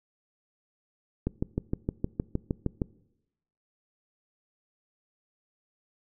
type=click train; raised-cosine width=3 ms; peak=-14 dBFS; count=11; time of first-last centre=1.27-2.818 s; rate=6.46 Hz; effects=noise-tail reverb RT60 0.9 s tail -22 dB re dry